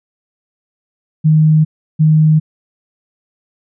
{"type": "tone pair in turn", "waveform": "sine", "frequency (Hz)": [155.56, 155.56], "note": ["D#3", "D#3"], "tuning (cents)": [0, 0], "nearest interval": "unison", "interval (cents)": 0, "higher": "neither", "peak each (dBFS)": -6, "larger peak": "neither", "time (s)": [[1.24, 1.65], [1.99, 2.4]], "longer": "neither", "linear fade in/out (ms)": 20, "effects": []}